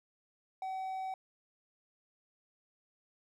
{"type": "tone", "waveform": "triangle", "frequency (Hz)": 759, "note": "F#5", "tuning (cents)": 44, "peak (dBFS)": -34, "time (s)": [0.62, 1.14], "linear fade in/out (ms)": 2, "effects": []}